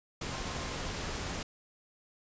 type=tone in noise; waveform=sine; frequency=1055 Hz; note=C6; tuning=14 cents sharp; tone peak=-48 dBFS; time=0.31-0.75 s; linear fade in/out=5 ms; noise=pink; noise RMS=-37 dBFS; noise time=0.21-1.43 s; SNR=-14 dB; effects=resampled to 16000 Hz